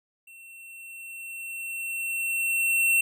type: tone with level ramp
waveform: square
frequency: 2710 Hz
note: E7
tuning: 47 cents sharp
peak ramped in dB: -47 to -19 dBFS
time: 0.27-3.01 s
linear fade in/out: 5 ms
effects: none